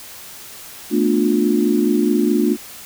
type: chord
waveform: sine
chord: B half-diminished seventh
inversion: third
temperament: just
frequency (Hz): 222.2 / 246.9 / 296.3 / 355.6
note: A3 / B3 / D4 / F4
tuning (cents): +17 / 0 / +15 / +31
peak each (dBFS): -18 / -22 / -18 / -19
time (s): 0.9-2.57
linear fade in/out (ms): 50
effects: white hiss -37 dBFS RMS until 2.85 s